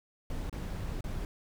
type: noise with dropouts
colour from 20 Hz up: brown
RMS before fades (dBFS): -36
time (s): 0.3-1.25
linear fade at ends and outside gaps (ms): 1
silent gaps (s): 0.496-0.527 / 1.008-1.041
effects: none